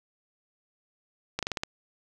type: slowing click train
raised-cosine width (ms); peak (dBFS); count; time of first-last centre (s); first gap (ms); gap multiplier
0.2; -12; 6; 1.39-1.635; 37; 1.14
effects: none